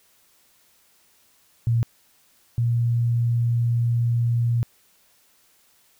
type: tone pair in turn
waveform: sine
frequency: 116.54 / 118.24 Hz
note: A#2 / A#2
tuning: 0 / +25 cents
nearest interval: unison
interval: 25 cents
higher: second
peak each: -17 / -18 dBFS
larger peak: first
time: 1.67-1.83 / 2.58-4.63 s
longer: second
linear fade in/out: 0 ms
effects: white hiss -60 dBFS RMS until 5.99 s